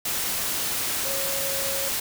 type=tone in noise; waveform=sine; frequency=548 Hz; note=C#5; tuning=20 cents flat; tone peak=-32 dBFS; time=1.05-1.89 s; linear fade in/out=5 ms; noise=white; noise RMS=-27 dBFS; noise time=0.05-2 s; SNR=-8 dB; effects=none